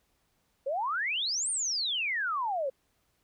sine exponential two-way sweep, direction up then down, 513 to 9180 to 513 Hz, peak -28 dBFS, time 0.66-2.7 s, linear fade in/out 10 ms, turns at 1.5 s, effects pink hiss -73 dBFS RMS until 3.23 s

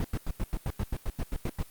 brown noise bursts, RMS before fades -29 dBFS, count 13, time 0-1.628 s, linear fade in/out 2 ms, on 44 ms, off 88 ms, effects white hiss -55 dBFS RMS until 1.7 s + Opus 24 kbps

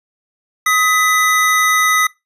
square tone pair together, 1259 / 1991.6 Hz, D#6 / B6, +20 / +14 cents, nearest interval minor sixth, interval 794 cents, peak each -15 / -15 dBFS, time 0.66-2.07 s, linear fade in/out 5 ms, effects noise-tail reverb RT60 0.2 s tail -21 dB re dry + resampled to 32000 Hz

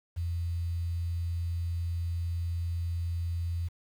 sine tone with quantisation, 85.2 Hz, F2, 42 cents flat, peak -29 dBFS, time 0.16-3.69 s, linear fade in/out 20 ms, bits 9, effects none

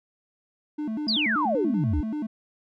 triangle tone with vibrato, 256.8 Hz, C4, 32 cents flat, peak -25 dBFS, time 0.78-2.27 s, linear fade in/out 10 ms, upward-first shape square, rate 5.2 Hz, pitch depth 270 cents each way
sine exponential sweep, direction down, 5080 to 61.74 Hz, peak -22 dBFS, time 1.08-2.01 s, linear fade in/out 5 ms
effects none

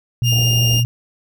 sine tone with vibrato, 120.8 Hz, B2, 38 cents flat, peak -14 dBFS, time 0.22-0.85 s, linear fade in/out 0 ms, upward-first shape sine, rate 5.7 Hz, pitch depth 15 cents each way
30% pulse tone, 2813 Hz, F7, 12 cents sharp, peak -14 dBFS, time 0.23-0.84 s, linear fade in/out 50 ms
pink low-pass noise, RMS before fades -30 dBFS, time 0.32-0.8 s, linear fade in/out 2 ms, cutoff 810 Hz, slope 96 dB/octave
effects none

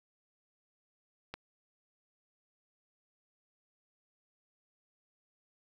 click, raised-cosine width 0.3 ms, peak -24 dBFS, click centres 1.34 s, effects 9-bit

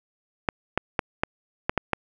clicks, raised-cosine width 0.5 ms, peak -6 dBFS, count 7, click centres 0.488 / 0.776 / 0.992 / 1.235 / 1.695 / 1.777 / 1.933 s, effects none

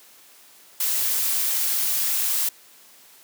blue noise, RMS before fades -23 dBFS, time 0.8-2.49 s, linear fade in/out 5 ms, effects white hiss -51 dBFS RMS until 3.23 s + high-pass 200 Hz 12 dB/octave

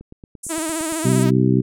click train, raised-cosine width 3 ms, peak -26 dBFS, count 9, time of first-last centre 0.01-0.923 s, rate 8.76 Hz
white band-pass noise, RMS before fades -31 dBFS, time 0.43-1.24 s, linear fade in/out 10 ms, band 7000 to 10000 Hz, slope 48 dB/octave
sawtooth tone with vibrato, 320.5 Hz, E4, 49 cents flat, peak -19 dBFS, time 0.49-1.31 s, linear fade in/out 20 ms, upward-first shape sine, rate 15 Hz, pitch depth 65 cents each way
harmonic tone, 64 Hz, C2, 38 cents flat, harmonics 2 / 3 / 4 / 5 / 6, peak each -17 / -19 / -20 / -21 / -22 dBFS, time 1.04-1.62 s, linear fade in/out 20 ms
effects none

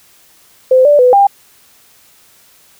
sine tone with pitch steps, 515 / 585 / 499.1 / 799 Hz, C5 / D5 / B4 / G5, -28 / -7 / +18 / +33 cents, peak -4 dBFS, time 0.71-1.27 s, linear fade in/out 5 ms, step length 140 ms, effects white hiss -47 dBFS RMS until 2.79 s

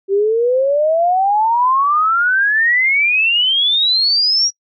sine exponential sweep, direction up, 384.1 to 5760 Hz, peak -11 dBFS, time 0.08-4.51 s, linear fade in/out 50 ms, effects noise-tail reverb RT60 0.1 s tail -22 dB re dry

